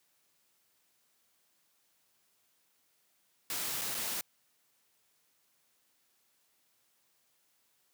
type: noise with dropouts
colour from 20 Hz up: white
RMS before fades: -36 dBFS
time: 3.5-4.21 s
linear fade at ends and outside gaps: 1 ms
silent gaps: 3.813-3.817 / 3.945-3.949 s
effects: white hiss -73 dBFS RMS until 7.93 s + high-pass 100 Hz 12 dB/octave